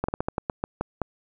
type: slowing click train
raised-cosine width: 1 ms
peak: -11 dBFS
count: 10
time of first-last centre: 0.04-1.017 s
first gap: 45 ms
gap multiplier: 1.21
effects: none